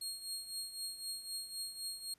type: tone with tremolo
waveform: 25% pulse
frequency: 4261 Hz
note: C8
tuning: 31 cents sharp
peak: -33 dBFS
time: 0.01-2.14 s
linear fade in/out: 5 ms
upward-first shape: triangle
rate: 3.9 Hz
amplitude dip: 75%
effects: pink hiss -72 dBFS RMS until 2.18 s + resampled to 32000 Hz